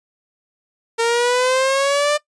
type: exponential sweep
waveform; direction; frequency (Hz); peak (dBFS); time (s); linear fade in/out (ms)
sawtooth; up; 456.8 to 598; -11; 0.98-2.18; 20
effects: noise-tail reverb RT60 0.1 s tail -20 dB re dry + resampled to 22050 Hz